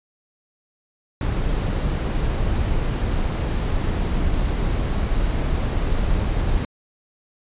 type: noise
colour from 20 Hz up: brown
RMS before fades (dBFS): -21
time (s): 1.21-6.65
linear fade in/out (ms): 2
effects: resampled to 8000 Hz